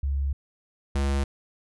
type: tone pair in turn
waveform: sine / square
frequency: 69.3 / 69.3 Hz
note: C#2 / C#2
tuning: 0 / 0 cents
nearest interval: unison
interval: 0 cents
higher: neither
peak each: -23 dBFS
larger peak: neither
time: 0.03-0.33 / 0.95-1.24 s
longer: first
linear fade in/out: 5 ms
effects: resampled to 24000 Hz